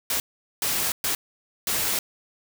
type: noise bursts at uneven times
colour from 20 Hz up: white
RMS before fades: -25 dBFS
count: 4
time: 0.1-0.2 / 0.62-0.92 / 1.04-1.15 / 1.67-1.99 s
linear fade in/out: 2 ms
effects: none